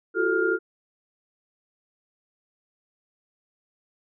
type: tone cluster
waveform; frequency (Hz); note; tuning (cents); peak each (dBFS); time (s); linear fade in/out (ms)
sine; 345.9 / 377.4 / 440.5 / 1408; F4 / F#4 / A4 / F6; -17 / +34 / +2 / +14; -26 / -26 / -26 / -25; 0.14-0.59; 50
effects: none